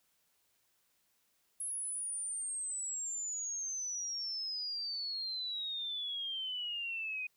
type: exponential sweep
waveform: sine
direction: down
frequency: 10800 to 2481 Hz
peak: -36 dBFS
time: 1.6-7.27 s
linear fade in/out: 5 ms
effects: white hiss -75 dBFS RMS until 7.36 s